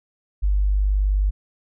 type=tone; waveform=sine; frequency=49.62 Hz; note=G1; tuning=22 cents sharp; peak=-16 dBFS; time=0.42-1.31 s; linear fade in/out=20 ms; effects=none